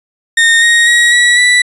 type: tone with pitch steps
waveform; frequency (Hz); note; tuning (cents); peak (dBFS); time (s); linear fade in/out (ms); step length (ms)
35% pulse; 1839 / 1870.1 / 1901.7 / 1933.8 / 1966.4; A#6 / A#6 / A#6 / B6 / B6; -24 / +5 / +34 / -37 / -8; -4; 0.37-1.62; 5; 250
effects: resampled to 24000 Hz